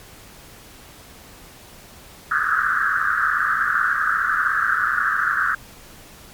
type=band-pass noise; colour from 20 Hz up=white; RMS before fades=-20 dBFS; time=2.31-5.55 s; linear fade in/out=5 ms; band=1200 to 1700 Hz; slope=96 dB/octave; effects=pink hiss -44 dBFS RMS until 6.33 s + MP3 96 kbps